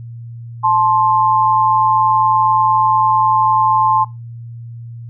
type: tone pair together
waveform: sine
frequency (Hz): 872 / 1051.5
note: A5 / C6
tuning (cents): -16 / +8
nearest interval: minor third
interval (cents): 324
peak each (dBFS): -13 / -13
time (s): 0.63-4.05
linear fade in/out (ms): 20
effects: noise-tail reverb RT60 0.2 s tail -18 dB re dry + added 117 Hz sine -28 dBFS peak until 5.09 s